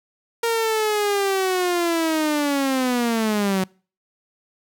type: linear sweep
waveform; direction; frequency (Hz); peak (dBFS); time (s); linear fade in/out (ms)
sawtooth; down; 466.2 to 185; -15; 0.43-3.64; 5
effects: noise-tail reverb RT60 0.4 s tail -26 dB re dry